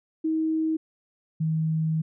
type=tone pair in turn; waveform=sine; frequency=317.8 / 158.9 Hz; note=D#4 / D#3; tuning=+37 / +37 cents; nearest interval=octave; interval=1200 cents; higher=first; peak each=-22 dBFS; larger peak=neither; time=0.24-0.77 / 1.4-2.02 s; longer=second; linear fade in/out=10 ms; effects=none